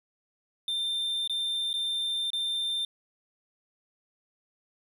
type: tone with dropouts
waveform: triangle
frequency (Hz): 3587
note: A7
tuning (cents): +33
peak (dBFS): -26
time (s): 0.68-2.85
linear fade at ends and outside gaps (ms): 2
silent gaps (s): 1.276-1.296 / 1.731-1.739 / 2.304-2.332
effects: none